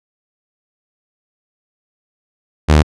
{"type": "tone", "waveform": "sawtooth", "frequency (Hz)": 76, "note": "D#2", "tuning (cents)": -40, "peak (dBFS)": -3, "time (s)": [2.68, 2.83], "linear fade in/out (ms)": 20, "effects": ["low-pass 7000 Hz 12 dB/octave"]}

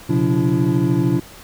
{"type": "tone cluster", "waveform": "triangle", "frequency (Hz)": [123.3, 136.6, 176.4, 288.8, 336], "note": ["B2", "C#3", "F3", "D4", "E4"], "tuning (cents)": [-2, -25, 18, -29, 33], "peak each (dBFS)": -19, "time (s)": [0.09, 1.2], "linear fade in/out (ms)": 10, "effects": ["pink hiss -41 dBFS RMS until 1.43 s"]}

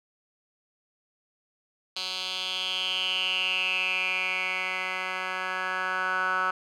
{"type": "tone with band-pass filter sweep", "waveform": "10% pulse", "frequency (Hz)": 185.8, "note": "F#3", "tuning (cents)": 7, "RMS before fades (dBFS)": -29, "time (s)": [1.96, 6.51], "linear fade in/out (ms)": 5, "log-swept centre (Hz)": [3900, 1400], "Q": 7.4, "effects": []}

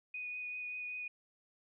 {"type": "tone with vibrato", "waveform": "sine", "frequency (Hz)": 2479, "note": "D#7", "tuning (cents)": -7, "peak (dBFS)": -39, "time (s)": [0.14, 1.08], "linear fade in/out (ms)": 5, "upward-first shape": "triangle", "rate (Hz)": 5.2, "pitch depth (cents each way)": 15, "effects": []}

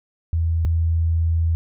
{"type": "tone pair in turn", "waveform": "sine", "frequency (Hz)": [82.41, 82.41], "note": ["E2", "E2"], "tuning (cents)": [0, 0], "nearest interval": "unison", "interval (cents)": 0, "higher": "neither", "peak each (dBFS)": [-17, -16], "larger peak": "second", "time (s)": [[0.33, 0.65], [0.65, 1.55]], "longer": "second", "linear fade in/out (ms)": 0, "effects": []}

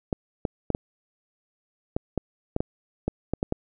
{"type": "clicks", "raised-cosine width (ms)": 2, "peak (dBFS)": -11, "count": 12, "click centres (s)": [0.128, 0.452, 0.703, 0.749, 1.965, 2.177, 2.564, 2.605, 3.08, 3.336, 3.429, 3.524], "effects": []}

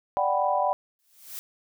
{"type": "chord", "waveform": "sine", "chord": "G major seventh", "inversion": "second", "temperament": "equal", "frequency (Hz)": [587.3, 740, 784, 987.8], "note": ["D5", "F#5", "G5", "B5"], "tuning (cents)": [0, 0, 0, 0], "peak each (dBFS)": -27, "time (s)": [0.17, 0.73], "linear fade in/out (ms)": 0}
{"type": "noise with exponential growth", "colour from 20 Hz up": "blue", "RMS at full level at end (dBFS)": -34, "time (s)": [0.99, 1.39], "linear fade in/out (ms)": 0, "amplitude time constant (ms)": 86}
{"effects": []}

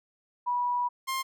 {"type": "tone pair in turn", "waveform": ["sine", "sawtooth"], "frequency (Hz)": [976, 1058.7], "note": ["B5", "C6"], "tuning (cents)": [-21, 20], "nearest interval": "minor second", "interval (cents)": 141, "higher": "second", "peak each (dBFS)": -25, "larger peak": "neither", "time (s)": [[0.46, 0.89], [1.07, 1.23]], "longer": "first", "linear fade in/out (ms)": 20, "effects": []}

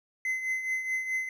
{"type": "tone with tremolo", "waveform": "triangle", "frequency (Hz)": 2049, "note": "C7", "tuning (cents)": -37, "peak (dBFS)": -24, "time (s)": [0.25, 1.29], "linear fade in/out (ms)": 2, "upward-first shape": "triangle", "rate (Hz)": 4.7, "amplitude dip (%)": 65, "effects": []}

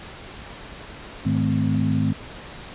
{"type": "tone cluster", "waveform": "sine", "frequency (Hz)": [105.7, 157.2, 215.7, 258], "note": ["G#2", "D#3", "A3", "C4"], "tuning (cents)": [31, 18, -34, -24], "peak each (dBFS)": -24, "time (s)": [1.25, 2.13], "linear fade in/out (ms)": 10, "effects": ["pink hiss -39 dBFS RMS until 2.74 s", "resampled to 8000 Hz"]}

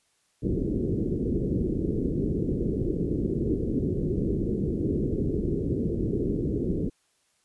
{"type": "low-pass noise", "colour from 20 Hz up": "white", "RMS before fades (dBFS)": -27, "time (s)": [0.42, 6.9], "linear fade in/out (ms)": 20, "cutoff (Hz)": 420, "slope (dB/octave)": 48, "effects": ["white hiss -69 dBFS RMS until 7.44 s", "resampled to 24000 Hz"]}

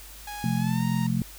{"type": "tone with pitch glide", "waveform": "sawtooth", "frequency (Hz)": [829, 930.5], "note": ["G#5", "A#5"], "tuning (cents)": [-3, -3], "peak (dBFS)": -31, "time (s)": [0.27, 1.07], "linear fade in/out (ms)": 5, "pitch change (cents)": 200, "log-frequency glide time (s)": [0.57, 0.84]}
{"type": "chord", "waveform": "sine", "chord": "F major", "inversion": "second", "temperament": "just", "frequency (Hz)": [130.96, 174.61, 218.3], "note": ["C3", "F3", "A3"], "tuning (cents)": [2, 0, -13], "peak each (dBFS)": -27, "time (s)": [0.44, 1.22], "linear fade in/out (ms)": 2}
{"effects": ["added 50 Hz sine -46 dBFS peak until 1.38 s", "white hiss -46 dBFS RMS until 1.38 s"]}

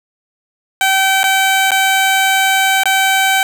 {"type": "tone with dropouts", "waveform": "15% pulse", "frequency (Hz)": 770, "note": "G5", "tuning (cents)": -31, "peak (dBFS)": -4, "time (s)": [0.81, 3.43], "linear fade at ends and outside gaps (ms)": 1, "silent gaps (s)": [[1.232, 1.24], [1.707, 1.717], [2.835, 2.856]], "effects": []}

